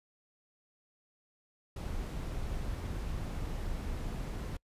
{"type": "noise", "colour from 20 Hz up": "brown", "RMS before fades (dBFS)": -37, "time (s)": [1.76, 4.57], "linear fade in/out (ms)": 5, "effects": ["noise-tail reverb RT60 0.1 s tail -26 dB re dry", "resampled to 32000 Hz"]}